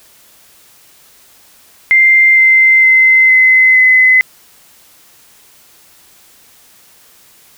sine tone with pitch steps, 2093 / 2077 / 2062 / 2046 / 2031 Hz, C7 / C7 / C7 / C7 / B6, 0 / -13 / -26 / -39 / +48 cents, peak -4 dBFS, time 1.91-4.21 s, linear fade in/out 0 ms, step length 460 ms, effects white hiss -45 dBFS RMS until 7.57 s

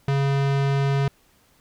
square tone with low-pass filter, 138.59 Hz, C#3, in tune, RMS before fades -21 dBFS, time 0.08-1.08 s, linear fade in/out 2 ms, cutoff 4000 Hz, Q 0.67, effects pink hiss -60 dBFS RMS until 1.6 s

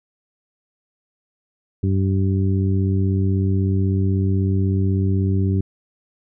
harmonic tone, 96.2 Hz, G2, 32 cents flat, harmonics 1 / 2 / 3 / 4, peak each -17 / -23 / -27 / -29 dBFS, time 1.83-5.61 s, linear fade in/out 5 ms, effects none

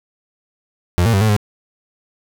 35% pulse tone with pitch steps, 87.8 / 115 / 97.2 / 109.2 / 104 Hz, F2 / A#2 / G2 / A2 / G#2, +10 / -23 / -14 / -13 / +3 cents, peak -10 dBFS, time 0.98-1.365 s, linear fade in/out 0 ms, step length 77 ms, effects none

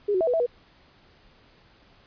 sine tone with pitch steps, 410.8 / 369.9 / 653 / 493 / 655 / 484.9 Hz, G#4 / F#4 / E5 / B4 / E5 / B4, -19 / 0 / -17 / -3 / -11 / -32 cents, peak -20 dBFS, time 0.08-0.464 s, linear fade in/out 10 ms, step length 64 ms, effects pink hiss -57 dBFS RMS until 2.06 s + resampled to 11025 Hz

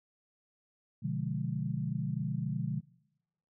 sine chord, B diminished seventh, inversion none, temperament equal, 123.47 / 146.83 / 174.61 / 207.7 Hz, B2 / D3 / F3 / Ab3, 0 / 0 / 0 / 0 cents, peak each -37 / -35 / -37 / -39 dBFS, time 1.02-2.81 s, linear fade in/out 20 ms, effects noise-tail reverb RT60 1.0 s tail -25 dB re dry

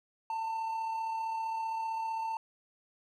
triangle tone with amplitude modulation, 896 Hz, A5, 31 cents sharp, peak -29 dBFS, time 0.3-2.37 s, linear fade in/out 2 ms, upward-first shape sine, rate 35.4 Hz, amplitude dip 30%, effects none

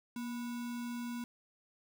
sine tone with sample-and-hold, 238.2 Hz, A#3, 38 cents sharp, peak -37 dBFS, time 0.16-1.24 s, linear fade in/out 2 ms, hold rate 1225 Hz, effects none

